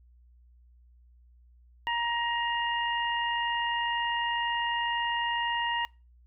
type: harmonic tone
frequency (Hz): 942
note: A#5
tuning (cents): +18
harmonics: 1 / 2 / 3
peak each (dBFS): -29 / -32 / -34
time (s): 1.87-5.85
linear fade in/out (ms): 0
effects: noise-tail reverb RT60 0.3 s tail -25 dB re dry + added 60 Hz sine -55 dBFS peak until 6.26 s